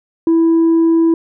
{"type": "tone with tanh clipping", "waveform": "sine", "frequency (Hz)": 329.6, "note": "E4", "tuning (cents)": 0, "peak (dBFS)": -9, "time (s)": [0.27, 1.14], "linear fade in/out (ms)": 2, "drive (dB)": 1, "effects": []}